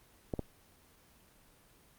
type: clicks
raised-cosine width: 2 ms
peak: -20 dBFS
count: 2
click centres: 0.338 / 0.393 s
effects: pink hiss -63 dBFS RMS until 1.98 s + Opus 24 kbps